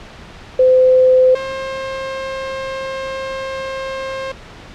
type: tone pair in turn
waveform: sine / sawtooth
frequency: 513 / 532.5 Hz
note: C5 / C5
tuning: -34 / +30 cents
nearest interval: minor second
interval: 64 cents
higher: second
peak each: -7 / -18 dBFS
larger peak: first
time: 0.59-1.35 / 1.35-4.32 s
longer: second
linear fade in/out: 5 ms
effects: pink hiss -37 dBFS RMS until 4.74 s + low-pass 4000 Hz 12 dB/octave